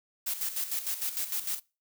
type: noise with tremolo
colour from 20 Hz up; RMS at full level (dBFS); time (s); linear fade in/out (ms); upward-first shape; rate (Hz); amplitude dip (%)
blue; -31; 0.26-1.6; 10; square; 6.6; 65
effects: noise-tail reverb RT60 0.3 s tail -23 dB re dry